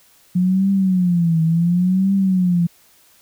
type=tone with vibrato; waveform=sine; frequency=178 Hz; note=F3; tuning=33 cents sharp; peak=-13 dBFS; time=0.35-2.67 s; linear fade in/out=10 ms; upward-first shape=triangle; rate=0.7 Hz; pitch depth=180 cents each way; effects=white hiss -53 dBFS RMS until 3.21 s